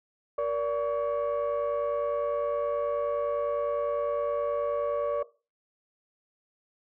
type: tone cluster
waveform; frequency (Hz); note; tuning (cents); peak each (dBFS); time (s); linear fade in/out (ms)
sine; 470.3 / 580 / 1130; A#4 / D5 / C#6; +15 / -22 / +33; -30 / -26 / -33; 0.38-5.23; 5
effects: noise-tail reverb RT60 0.3 s tail -17 dB re dry + tanh soft clip ceiling -21 dBFS